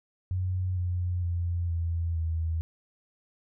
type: tone with pitch steps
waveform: sine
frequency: 92 / 89.23 / 86.54 / 83.93 / 81.4 Hz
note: F#2 / F2 / F2 / E2 / E2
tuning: -9 / +38 / -15 / +32 / -21 cents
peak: -26 dBFS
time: 0.31-2.61 s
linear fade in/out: 0 ms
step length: 460 ms
effects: none